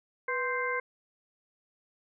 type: harmonic tone with a mistuned harmonic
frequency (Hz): 522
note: C5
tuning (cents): -4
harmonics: 1 / 2 / 3 / 4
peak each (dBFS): -34 / -34 / -34 / -34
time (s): 0.28-0.8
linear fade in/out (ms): 5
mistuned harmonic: 1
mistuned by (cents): -100
effects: none